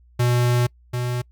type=tone pair in turn; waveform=square; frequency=122 / 122.99 Hz; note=B2 / B2; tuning=-21 / -7 cents; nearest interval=unison; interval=14 cents; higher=second; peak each=-17 / -23 dBFS; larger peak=first; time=0.19-0.67 / 0.93-1.22 s; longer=first; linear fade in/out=10 ms; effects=noise-tail reverb RT60 0.1 s tail -26 dB re dry + added 60 Hz sine -50 dBFS peak until 1.31 s